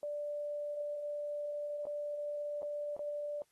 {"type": "tone with dropouts", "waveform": "sine", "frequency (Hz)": 587.3, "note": "D5", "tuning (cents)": 0, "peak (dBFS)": -36, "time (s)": [0.03, 3.42], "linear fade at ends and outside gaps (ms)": 1, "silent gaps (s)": [[1.854, 1.868], [2.621, 2.629], [2.966, 2.992]], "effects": ["white hiss -75 dBFS RMS until 3.51 s", "AAC 32 kbps"]}